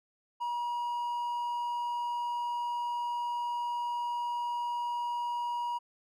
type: tone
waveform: triangle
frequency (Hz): 958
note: A#5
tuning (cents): +47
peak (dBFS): -29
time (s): 0.4-5.79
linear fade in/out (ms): 20
effects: none